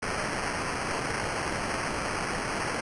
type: noise with sample-and-hold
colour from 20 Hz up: blue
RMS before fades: -31 dBFS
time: 0.02-2.81 s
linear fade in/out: 10 ms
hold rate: 3675 Hz
effects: resampled to 24000 Hz